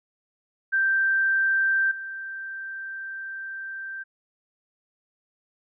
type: tone with level steps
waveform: sine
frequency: 1568 Hz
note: G6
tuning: in tune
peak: -19 / -32 dBFS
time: 0.72-4.04 s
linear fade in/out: 20 ms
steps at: 1.91 s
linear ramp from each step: 5 ms
effects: none